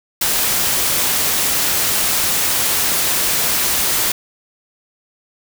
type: noise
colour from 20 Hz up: white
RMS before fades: -17 dBFS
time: 0.21-4.12 s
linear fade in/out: 5 ms
effects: none